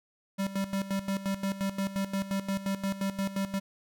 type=tone with tremolo; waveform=square; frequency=195.4 Hz; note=G3; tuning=5 cents flat; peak=-28 dBFS; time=0.38-3.6 s; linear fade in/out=20 ms; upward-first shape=square; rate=5.7 Hz; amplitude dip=75%; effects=none